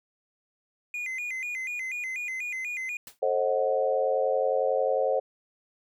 triangle tone with vibrato, 2242 Hz, C#7, 19 cents sharp, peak -29 dBFS, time 0.94-2.97 s, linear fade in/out 2 ms, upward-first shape square, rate 4.1 Hz, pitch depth 150 cents each way
white noise with exponential decay, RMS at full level -40 dBFS, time 3.07-3.19 s, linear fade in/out 1 ms, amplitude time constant 25 ms
sine chord, A diminished seventh, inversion none, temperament equal with one note detuned, 440 / 531.5 / 622.3 / 740 Hz, A4 / C5 / Eb5 / Gb5, 0 / +27 / 0 / 0 cents, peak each -30 / -25 / -30 / -31 dBFS, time 3.22-5.2 s, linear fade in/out 10 ms
effects none

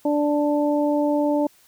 harmonic tone, 293.7 Hz, D4, in tune, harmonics 1 / 2 / 3, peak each -20 / -22 / -28 dBFS, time 0.05-1.47 s, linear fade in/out 5 ms, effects white hiss -56 dBFS RMS until 1.67 s

